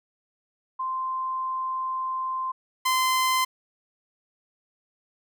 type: tone pair in turn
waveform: sine / sawtooth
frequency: 1042 / 1033.6 Hz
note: C6 / C6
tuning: -7 / -21 cents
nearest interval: unison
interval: 14 cents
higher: first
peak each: -26 / -17 dBFS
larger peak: second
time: 0.79-2.52 / 2.85-3.45 s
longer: first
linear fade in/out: 10 ms
effects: none